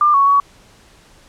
sine tone with pitch steps, 1195 / 1112 / 1126 Hz, D6 / C#6 / C#6, +30 / +5 / +27 cents, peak -9 dBFS, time 0.01-0.4 s, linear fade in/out 2 ms, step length 130 ms, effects pink hiss -48 dBFS RMS until 1.28 s + low-pass 9000 Hz 12 dB/octave

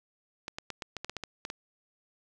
clicks, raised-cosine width 0.2 ms, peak -19 dBFS, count 11, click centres 0.481 / 0.585 / 0.703 / 0.822 / 0.967 / 1.046 / 1.096 / 1.167 / 1.237 / 1.451 / 1.501 s, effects none

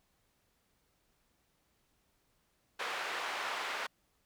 white band-pass noise, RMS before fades -38 dBFS, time 2.79-3.87 s, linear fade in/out 10 ms, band 630 to 2000 Hz, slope 12 dB/octave, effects pink hiss -75 dBFS RMS until 4.25 s

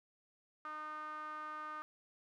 sawtooth tone with band-pass filter, 305.9 Hz, D#4, 29 cents flat, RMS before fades -45 dBFS, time 0.65-1.82 s, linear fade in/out 0 ms, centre 1300 Hz, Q 8.9, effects none

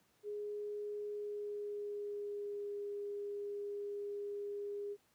sine tone with pitch glide, 415.3 to 407.7 Hz, G#4 to G#4, 0 to -32 cents, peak -39 dBFS, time 0.23-4.97 s, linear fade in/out 50 ms, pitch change -32 cents, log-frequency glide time 1.08-2.8 s, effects pink hiss -73 dBFS RMS until 5.14 s + high-pass 100 Hz 12 dB/octave

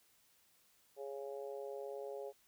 harmonic tone, 138.59 Hz, C#3, in tune, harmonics 3 / 4 / 5 / 6, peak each -45 / -46 / -53 / -56 dBFS, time 0.96-2.33 s, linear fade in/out 50 ms, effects white hiss -71 dBFS RMS until 2.47 s

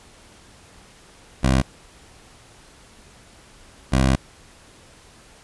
15% pulse tone pair in turn, 65.41 / 65.76 Hz, C2 / C2, 0 / +9 cents, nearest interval unison, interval 9 cents, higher second, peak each -9 dBFS, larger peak neither, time 1.43-1.62 / 3.92-4.16 s, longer second, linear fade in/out 10 ms, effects pink hiss -49 dBFS RMS until 5.43 s + resampled to 24000 Hz

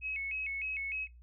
sine tone with vibrato, 2372 Hz, D7, 17 cents sharp, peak -34 dBFS, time 0.01-1.08 s, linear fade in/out 50 ms, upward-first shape square, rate 3.3 Hz, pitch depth 130 cents each way, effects noise-tail reverb RT60 0.2 s tail -21 dB re dry + added 60 Hz sine -52 dBFS peak until 1.22 s

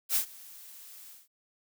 blue noise with ADSR envelope, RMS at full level -25 dBFS, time 0.09-1.28 s, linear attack 63 ms, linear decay 100 ms, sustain -24 dB, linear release 180 ms, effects none

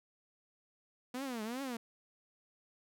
sawtooth tone with vibrato, 242.7 Hz, B3, 30 cents flat, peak -34 dBFS, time 1.14-1.77 s, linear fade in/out 5 ms, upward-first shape triangle, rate 2.6 Hz, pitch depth 260 cents each way, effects none

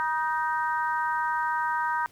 harmonic tone with a mistuned harmonic, 310.7 Hz, D#4, 2 cents flat, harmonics 3 / 4 / 5 / 6, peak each -26 / -32 / -30 / -38 dBFS, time 0-2.06 s, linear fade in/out 0 ms, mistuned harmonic 3, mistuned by +39 cents, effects pink hiss -57 dBFS RMS until 2.11 s + MP3 96 kbps

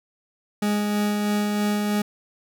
40% pulse tone with tremolo, 207.7 Hz, G#3, in tune, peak -19 dBFS, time 0.62-2.02 s, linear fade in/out 5 ms, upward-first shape sine, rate 3.1 Hz, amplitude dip 25%, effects none

